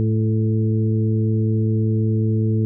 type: harmonic tone with a mistuned harmonic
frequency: 109.5 Hz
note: A2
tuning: 8 cents flat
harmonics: 1 / 2 / 3 / 4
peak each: -17 / -23 / -27 / -29 dBFS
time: 0-2.65 s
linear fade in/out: 0 ms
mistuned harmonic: 3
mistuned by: +28 cents
effects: none